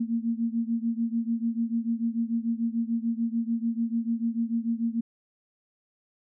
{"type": "beating tone pair", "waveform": "sine", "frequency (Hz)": [228.3, 235.1], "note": ["A#3", "A#3"], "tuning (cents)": [-36, 15], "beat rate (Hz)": 6.8, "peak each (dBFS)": [-27, -29], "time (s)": [0, 5.01], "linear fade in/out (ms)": 10, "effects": []}